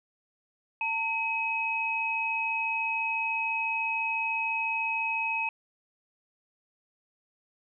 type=tone pair together; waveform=sine; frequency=900 / 2546 Hz; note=A5 / D#7; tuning=+39 / +39 cents; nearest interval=octave + tritone; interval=1800 cents; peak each=-32 / -28 dBFS; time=0.81-5.49 s; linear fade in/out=2 ms; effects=none